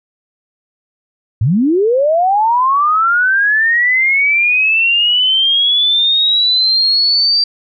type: linear sweep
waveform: sine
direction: up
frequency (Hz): 93.5 to 4699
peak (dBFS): -9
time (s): 1.41-7.44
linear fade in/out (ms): 5
effects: none